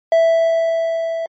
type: tone with level ramp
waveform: triangle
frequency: 659.3 Hz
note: E5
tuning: in tune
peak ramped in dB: -7 to -18 dBFS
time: 0.12-1.26 s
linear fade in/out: 2 ms
effects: MP3 32 kbps